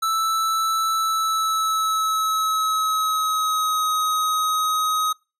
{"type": "tone with pitch glide", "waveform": "square", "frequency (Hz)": [1318.5, 1261.9], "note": ["E6", "D#6"], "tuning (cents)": [0, 24], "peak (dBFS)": -20, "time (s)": [0.02, 5.13], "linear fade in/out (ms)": 10, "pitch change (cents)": -76, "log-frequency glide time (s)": [0.93, 3.89], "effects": ["noise-tail reverb RT60 0.3 s tail -25 dB re dry", "resampled to 32000 Hz"]}